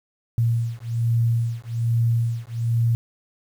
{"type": "beating tone pair", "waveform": "sine", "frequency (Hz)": [115.8, 117], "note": ["A#2", "A#2"], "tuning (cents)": [-11, 7], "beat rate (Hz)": 1.2, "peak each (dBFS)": -22, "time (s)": [0.38, 2.95], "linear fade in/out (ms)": 0, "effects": ["8-bit"]}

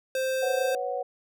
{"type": "tone", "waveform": "square", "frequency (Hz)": 523.3, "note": "C5", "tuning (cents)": 0, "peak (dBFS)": -26, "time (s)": [0.15, 0.75], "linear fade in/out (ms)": 2}
{"type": "chord", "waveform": "sine", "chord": "B suspended second", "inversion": "none", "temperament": "equal with one note detuned", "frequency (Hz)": [493.9, 549.9, 740], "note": ["B4", "C#5", "F#5"], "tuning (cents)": [0, -14, 0], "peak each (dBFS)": -32, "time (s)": [0.42, 1.03], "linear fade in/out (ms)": 10}
{"effects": []}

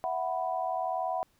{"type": "chord", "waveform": "sine", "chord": "E suspended second", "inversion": "none", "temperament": "equal", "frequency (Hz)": [659.3, 740, 987.8], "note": ["E5", "F#5", "B5"], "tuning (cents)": [0, 0, 0], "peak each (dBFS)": [-34, -31, -36], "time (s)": [0.04, 1.23], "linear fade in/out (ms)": 0, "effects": ["pink hiss -69 dBFS RMS until 1.39 s"]}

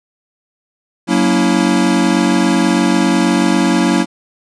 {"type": "chord", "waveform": "square", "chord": "F# dominant seventh", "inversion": "none", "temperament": "equal with one note detuned", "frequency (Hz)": [185, 233.1, 283.2, 329.6], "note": ["F#3", "A#3", "C#4", "E4"], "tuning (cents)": [0, 0, 37, 0], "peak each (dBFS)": -17, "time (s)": [1.07, 4.06], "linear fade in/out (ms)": 50, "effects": ["resampled to 22050 Hz"]}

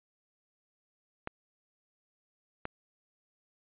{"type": "clicks", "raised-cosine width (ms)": 0.5, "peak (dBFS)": -20, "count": 2, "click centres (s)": [1.274, 2.654], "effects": ["resampled to 8000 Hz"]}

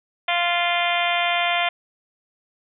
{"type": "harmonic tone with a mistuned harmonic", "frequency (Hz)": 347.7, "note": "F4", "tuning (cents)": -8, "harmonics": [2, 3, 4, 5, 6, 7, 8, 9, 10], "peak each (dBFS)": [-23, -29, -30, -31, -26, -27, -33, -28, -31], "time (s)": [0.28, 1.69], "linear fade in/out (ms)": 5, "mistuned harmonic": 10, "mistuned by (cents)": 16, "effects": []}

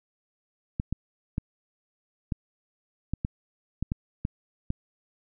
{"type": "clicks", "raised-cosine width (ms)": 5, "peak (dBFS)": -15, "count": 10, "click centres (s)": [0.799, 0.926, 1.381, 2.322, 3.136, 3.249, 3.826, 3.919, 4.251, 4.704], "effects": []}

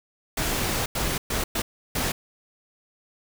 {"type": "noise bursts at uneven times", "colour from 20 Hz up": "pink", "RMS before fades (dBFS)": -26, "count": 5, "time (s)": [[0.37, 0.86], [0.95, 1.18], [1.3, 1.44], [1.55, 1.62], [1.95, 2.12]], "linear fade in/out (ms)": 5, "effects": []}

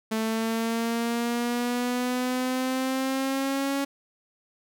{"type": "exponential sweep", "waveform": "sawtooth", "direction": "up", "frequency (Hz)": [220, 278.4], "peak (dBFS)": -21, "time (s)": [0.11, 3.85], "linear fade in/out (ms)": 10, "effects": []}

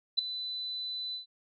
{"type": "tone with ADSR envelope", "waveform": "sine", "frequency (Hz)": 4000, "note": "B7", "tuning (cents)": 21, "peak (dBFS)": -20, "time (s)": [0.17, 1.26], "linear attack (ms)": 19, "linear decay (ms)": 5, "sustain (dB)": -14, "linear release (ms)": 120, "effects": []}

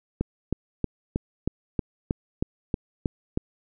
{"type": "click train", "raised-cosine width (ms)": 3, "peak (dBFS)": -11, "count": 11, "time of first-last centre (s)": [0.21, 3.375], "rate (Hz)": 3.16, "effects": []}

